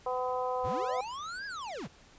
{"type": "harmonic tone", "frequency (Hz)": 252.7, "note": "B3", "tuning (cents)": 40, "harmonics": [2, 3, 4, 5], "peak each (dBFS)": [-33, -35, -35, -43], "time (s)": [0.06, 1.01], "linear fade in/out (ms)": 5}
{"type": "linear two-way sweep", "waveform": "square", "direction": "up then down", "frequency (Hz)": [30.87, 1681, 86.7], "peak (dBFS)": -38, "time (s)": [0.63, 1.88], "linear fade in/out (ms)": 20, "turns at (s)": 1.46}
{"effects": ["pink hiss -58 dBFS RMS until 2.18 s", "resampled to 16000 Hz"]}